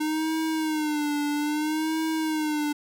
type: tone with vibrato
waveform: square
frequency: 305.4 Hz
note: D#4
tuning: 32 cents flat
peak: -25 dBFS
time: 0-2.73 s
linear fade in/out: 10 ms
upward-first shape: sine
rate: 0.61 Hz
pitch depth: 76 cents each way
effects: none